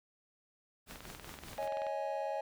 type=noise with tremolo; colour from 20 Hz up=pink; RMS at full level=-48 dBFS; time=0.86-1.69 s; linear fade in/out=50 ms; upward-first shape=triangle; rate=5.1 Hz; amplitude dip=60%
type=click train; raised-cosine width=0.3 ms; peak=-31 dBFS; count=21; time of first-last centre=0.91-1.867 s; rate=20.9 Hz
type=chord; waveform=triangle; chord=C# suspended second; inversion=none; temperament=equal with one note detuned; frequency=554.4 / 632.8 / 830.6 Hz; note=C#5 / D#5 / G#5; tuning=0 / +29 / 0 cents; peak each=-37 dBFS; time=1.58-2.41 s; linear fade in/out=5 ms
effects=none